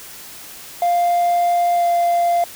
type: tone with pitch glide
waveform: triangle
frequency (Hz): 698.5 to 692.9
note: F5 to F5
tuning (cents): 0 to -14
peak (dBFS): -11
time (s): 0.82-2.44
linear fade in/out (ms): 2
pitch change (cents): -14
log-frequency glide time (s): 1.75-1.85
effects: tanh soft clip ceiling -8 dBFS + white hiss -37 dBFS RMS until 2.55 s